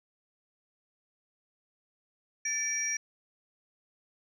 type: tone cluster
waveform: sine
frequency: 1768 / 2304 / 5720 Hz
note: A6 / D7 / F8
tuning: +8 / -34 / +41 cents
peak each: -36 / -35 / -30 dBFS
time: 2.45-2.97 s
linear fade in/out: 5 ms
effects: tanh soft clip ceiling -21 dBFS